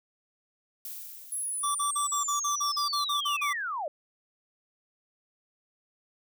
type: noise with exponential decay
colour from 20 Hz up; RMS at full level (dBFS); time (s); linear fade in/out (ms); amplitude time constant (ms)
violet; -38; 0.85-2.6; 2; 380
type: linear sweep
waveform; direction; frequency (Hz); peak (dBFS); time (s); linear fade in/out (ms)
sine; down; 11000 to 549; -30; 1.32-3.88; 2
type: tone bursts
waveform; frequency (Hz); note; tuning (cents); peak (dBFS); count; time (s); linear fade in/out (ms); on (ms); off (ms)
square; 1163; D6; -17; -28; 12; 1.63-3.532; 10; 120; 42
effects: none